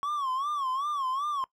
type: tone with vibrato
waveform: triangle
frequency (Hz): 1108.7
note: C#6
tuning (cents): 0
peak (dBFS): -26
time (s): 0.03-1.44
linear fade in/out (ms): 0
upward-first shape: sine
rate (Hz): 2.6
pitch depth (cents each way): 140
effects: noise-tail reverb RT60 0.1 s tail -19 dB re dry